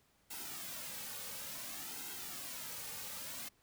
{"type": "noise with flanger", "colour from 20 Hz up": "white", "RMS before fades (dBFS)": -45, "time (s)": [0.3, 3.49], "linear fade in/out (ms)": 10, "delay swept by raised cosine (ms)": [1.7, 3], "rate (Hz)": 0.57, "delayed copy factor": -0.65, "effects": ["pink hiss -72 dBFS RMS until 3.62 s"]}